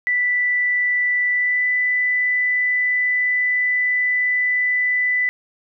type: tone with pitch glide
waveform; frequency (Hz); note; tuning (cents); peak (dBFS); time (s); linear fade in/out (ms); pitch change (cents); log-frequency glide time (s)
sine; 1975.5 to 1991.5; B6 to B6; 0 to +14; -16; 0.07-5.29; 0; +14; 1.32-1.66
effects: none